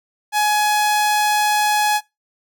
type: tone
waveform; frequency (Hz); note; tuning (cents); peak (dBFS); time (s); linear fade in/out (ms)
sawtooth; 841; G#5; +22; -11; 0.32-2.01; 50
effects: noise-tail reverb RT60 0.2 s tail -22 dB re dry